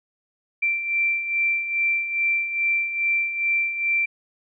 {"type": "beating tone pair", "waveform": "sine", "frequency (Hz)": [2349, 2351.4], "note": ["D7", "D7"], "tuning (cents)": [0, 2], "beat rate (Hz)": 2.4, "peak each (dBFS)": [-28, -21], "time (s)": [0.62, 4.06], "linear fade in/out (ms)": 10, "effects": []}